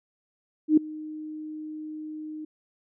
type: tone with ADSR envelope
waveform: sine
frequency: 308.5 Hz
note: D#4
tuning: 15 cents flat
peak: -12 dBFS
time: 0.68-2.45 s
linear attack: 93 ms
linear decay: 4 ms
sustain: -22 dB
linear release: 6 ms
effects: none